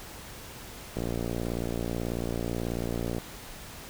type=click train; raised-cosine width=2 ms; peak=-18 dBFS; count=130; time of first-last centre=0.97-3.183 s; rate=58.3 Hz; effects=pink hiss -44 dBFS RMS until 3.89 s